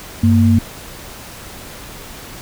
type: tone pair together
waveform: sine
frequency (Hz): 96.7 / 230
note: G2 / A#3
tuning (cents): -23 / -23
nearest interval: octave + minor third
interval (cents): 1500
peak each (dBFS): -11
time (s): 0.23-0.59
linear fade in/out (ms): 5
effects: pink hiss -34 dBFS RMS until 2.41 s